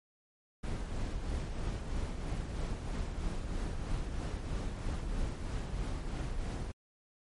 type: noise with tremolo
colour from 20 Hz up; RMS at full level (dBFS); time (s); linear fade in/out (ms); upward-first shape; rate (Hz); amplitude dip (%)
brown; -34; 0.63-6.72; 10; triangle; 3.1; 45
effects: MP3 48 kbps